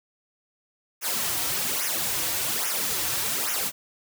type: noise with flanger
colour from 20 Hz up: white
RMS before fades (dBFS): -27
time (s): 1.01-3.72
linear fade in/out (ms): 50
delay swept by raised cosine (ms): 0.23 to 4.93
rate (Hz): 1.2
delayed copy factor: -0.8
effects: none